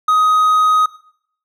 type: tone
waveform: triangle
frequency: 1255 Hz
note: D#6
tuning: 15 cents sharp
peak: -8 dBFS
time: 0.08-0.86 s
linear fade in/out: 5 ms
effects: noise-tail reverb RT60 0.6 s tail -17 dB re dry